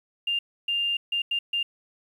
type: tone bursts at uneven times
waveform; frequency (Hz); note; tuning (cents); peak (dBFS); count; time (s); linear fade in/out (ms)
sine; 2800; F7; +4; -23; 5; 0.27-0.39 / 0.68-0.97 / 1.12-1.22 / 1.31-1.39 / 1.53-1.63; 5
effects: 9-bit